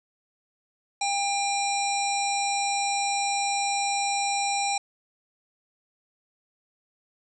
harmonic tone, 800 Hz, G5, 35 cents sharp, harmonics 1 / 3 / 5 / 7 / 9 / 10, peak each -26 / -31 / -33 / -34 / -36 / -36 dBFS, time 1.01-4.78 s, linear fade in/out 5 ms, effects none

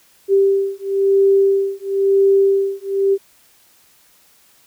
sine beating tone pair, 392 / 392.99 Hz, G4 / G4, 0 / +4 cents, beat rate 0.99 Hz, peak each -15 dBFS, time 0.28-3.18 s, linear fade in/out 50 ms, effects white hiss -53 dBFS RMS until 4.66 s

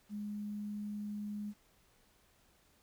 sine tone with quantisation, 207.7 Hz, G#3, in tune, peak -38 dBFS, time 0.09-1.54 s, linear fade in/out 50 ms, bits 11, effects pink hiss -69 dBFS RMS until 2.82 s

